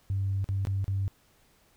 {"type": "tone with dropouts", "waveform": "sine", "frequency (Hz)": 97.5, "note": "G2", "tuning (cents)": -9, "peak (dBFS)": -25, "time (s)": [0.1, 1.08], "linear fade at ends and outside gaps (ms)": 0, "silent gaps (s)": [[0.443, 0.489], [0.651, 0.671], [0.843, 0.88]], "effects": ["tanh soft clip ceiling -21 dBFS", "pink hiss -64 dBFS RMS until 1.76 s"]}